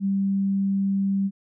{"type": "tone", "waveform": "sine", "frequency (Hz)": 196, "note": "G3", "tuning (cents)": 0, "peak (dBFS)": -20, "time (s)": [0, 1.31], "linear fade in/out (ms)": 50, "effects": []}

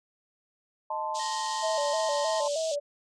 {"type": "chord", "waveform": "sine", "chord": "A diminished", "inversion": "second", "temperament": "equal with one note detuned", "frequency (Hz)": [622.3, 880, 1042.9], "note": ["Eb5", "A5", "C6"], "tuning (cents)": [0, 0, -6], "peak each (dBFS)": [-36, -31, -35], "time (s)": [0.9, 2.48], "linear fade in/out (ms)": 5}
{"type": "band-pass noise", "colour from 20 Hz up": "white", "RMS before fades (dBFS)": -39, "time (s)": [1.14, 2.76], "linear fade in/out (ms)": 20, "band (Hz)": [3000, 7900], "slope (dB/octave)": 48}
{"type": "harmonic tone", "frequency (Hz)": 622.3, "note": "D#5", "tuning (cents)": 0, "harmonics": [1, 3, 5, 7, 8], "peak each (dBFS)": [-36, -41, -43, -44, -45], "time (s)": [1.19, 2.41], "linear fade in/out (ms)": 10}
{"type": "tone with vibrato", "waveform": "sine", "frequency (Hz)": 610, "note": "D#5", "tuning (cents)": -34, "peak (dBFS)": -27, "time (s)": [1.62, 2.8], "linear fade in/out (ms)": 20, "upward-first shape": "square", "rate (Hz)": 3.2, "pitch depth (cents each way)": 93}
{"effects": []}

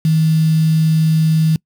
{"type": "tone with quantisation", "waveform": "sine", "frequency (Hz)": 158.9, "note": "D#3", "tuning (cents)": 37, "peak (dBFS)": -10, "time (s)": [0.05, 1.56], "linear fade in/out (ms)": 2, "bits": 5, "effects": ["noise-tail reverb RT60 0.1 s tail -25 dB re dry"]}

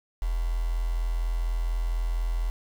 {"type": "tone with quantisation", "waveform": "sine", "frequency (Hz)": 42.1, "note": "E1", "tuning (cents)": 37, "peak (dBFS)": -24, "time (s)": [0.22, 2.5], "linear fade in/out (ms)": 0, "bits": 7, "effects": []}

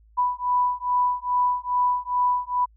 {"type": "beating tone pair", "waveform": "sine", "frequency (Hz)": [987.8, 990.2], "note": ["B5", "B5"], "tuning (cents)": [0, 4], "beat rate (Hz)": 2.4, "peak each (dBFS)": [-23, -23], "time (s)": [0.17, 2.66], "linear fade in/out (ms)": 20, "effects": ["added 54 Hz sine -52 dBFS peak until 2.76 s"]}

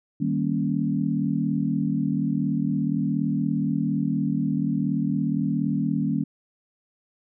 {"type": "chord", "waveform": "sine", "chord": "Eb dominant seventh", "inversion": "none", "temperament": "equal", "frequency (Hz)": [155.56, 196, 233.1, 277.2], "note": ["Eb3", "G3", "Bb3", "Db4"], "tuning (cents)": [0, 0, 0, 0], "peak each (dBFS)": -27, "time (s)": [0.2, 6.24], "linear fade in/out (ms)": 10, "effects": []}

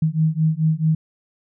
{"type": "beating tone pair", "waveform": "sine", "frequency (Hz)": [155.9, 160.5], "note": ["D#3", "E3"], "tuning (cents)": [4, -46], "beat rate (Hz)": 4.6, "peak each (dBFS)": -19, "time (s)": [0.02, 0.95], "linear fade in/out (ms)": 5, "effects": []}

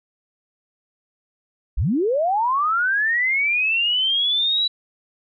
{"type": "linear sweep", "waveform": "sine", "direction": "up", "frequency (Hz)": [32.77, 3951], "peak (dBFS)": -17, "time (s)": [1.77, 4.68], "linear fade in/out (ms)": 10, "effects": []}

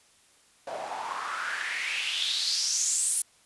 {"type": "noise with band-pass filter sweep", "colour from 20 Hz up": "white", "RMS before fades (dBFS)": -30, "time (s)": [0.67, 3.22], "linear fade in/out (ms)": 2, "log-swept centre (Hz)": [610, 10000], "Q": 4.6, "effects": ["white hiss -61 dBFS RMS until 3.45 s", "resampled to 24000 Hz"]}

